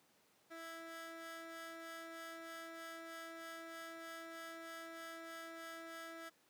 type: ring-modulated tone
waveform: 20% pulse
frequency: 330.2 Hz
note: E4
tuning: 3 cents sharp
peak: -40 dBFS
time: 0.5-6.3 s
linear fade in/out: 20 ms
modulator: 989 Hz
effects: pink hiss -72 dBFS RMS until 6.49 s + high-pass 200 Hz 12 dB/octave